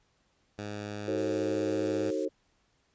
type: tone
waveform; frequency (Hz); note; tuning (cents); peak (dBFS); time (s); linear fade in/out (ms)
10% pulse; 103.83; G#2; 0; -28; 0.58-2.11; 10
type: chord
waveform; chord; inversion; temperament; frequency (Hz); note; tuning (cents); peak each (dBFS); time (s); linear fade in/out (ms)
sine; D# diminished seventh; none; just; 311.1 / 373.4 / 448 / 537.6; D#4 / F#4 / A4 / C5; 0 / +16 / +31 / +47; -34; 1.07-2.29; 20
type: noise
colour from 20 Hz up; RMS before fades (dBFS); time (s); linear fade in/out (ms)
blue; -47; 1.18-2.25; 0
effects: pink hiss -71 dBFS RMS until 2.94 s + resampled to 16000 Hz